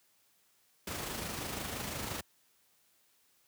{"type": "noise with amplitude modulation", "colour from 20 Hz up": "pink", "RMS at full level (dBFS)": -37, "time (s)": [0.87, 2.21], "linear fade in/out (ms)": 5, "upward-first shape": "sine", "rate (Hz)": 25.9, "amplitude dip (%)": 40, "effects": ["white hiss -70 dBFS RMS until 3.47 s", "high-pass 60 Hz 12 dB/octave"]}